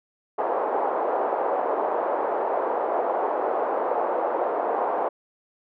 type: band-pass noise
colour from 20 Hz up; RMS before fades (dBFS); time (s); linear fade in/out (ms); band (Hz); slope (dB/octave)
white; -25; 0.38-5.09; 10; 410 to 880; 24
effects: none